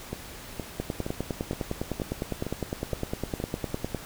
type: two click trains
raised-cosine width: 2 ms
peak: -18 / -15 dBFS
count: 8 / 32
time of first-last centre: 0.13-3.401 / 0.8-3.947 s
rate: 2.14 / 9.85 Hz
effects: pink hiss -43 dBFS RMS until 4.05 s